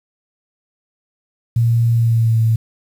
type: tone with pitch glide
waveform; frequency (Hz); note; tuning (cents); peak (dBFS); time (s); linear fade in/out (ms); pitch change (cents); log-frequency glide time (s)
sine; 116.54 to 112.57; A#2 to A2; 0 to +40; -11; 1.56-2.56; 5; -60; 1.92-2.41
effects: 7-bit